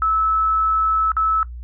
sine tone with dropouts, 1304 Hz, E6, 19 cents flat, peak -15 dBFS, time 0.02-1.43 s, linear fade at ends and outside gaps 1 ms, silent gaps 1.118-1.167 s, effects noise-tail reverb RT60 0.1 s tail -19 dB re dry + added 60 Hz sine -30 dBFS peak until 1.63 s

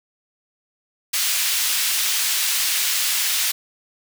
pink high-pass noise, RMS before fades -21 dBFS, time 1.13-3.52 s, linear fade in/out 10 ms, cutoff 2700 Hz, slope 12 dB/octave, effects none

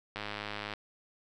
click train, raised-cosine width 0.3 ms, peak -21 dBFS, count 61, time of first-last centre 0.16-0.737 s, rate 104 Hz, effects none

